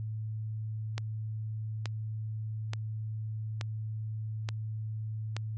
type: click train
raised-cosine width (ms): 0.2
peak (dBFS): -18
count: 6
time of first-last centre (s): 0.98-5.366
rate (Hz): 1.14
effects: added 109 Hz sine -33 dBFS peak until 5.57 s + MP3 48 kbps